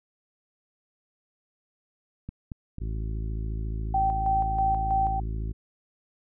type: clicks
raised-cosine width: 5 ms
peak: -23 dBFS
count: 3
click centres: 2.29 / 2.518 / 2.784 s
type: harmonic tone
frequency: 54.2 Hz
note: A1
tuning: 25 cents flat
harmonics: 1 / 2 / 3 / 4 / 5 / 6 / 7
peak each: -29 / -35 / -42 / -45 / -48 / -48 / -49 dBFS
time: 2.8-5.53 s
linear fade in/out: 20 ms
type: tone with tremolo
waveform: sine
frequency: 775 Hz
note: G5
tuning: 20 cents flat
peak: -21 dBFS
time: 3.94-5.2 s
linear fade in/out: 5 ms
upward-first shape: square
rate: 3.1 Hz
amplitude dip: 45%
effects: none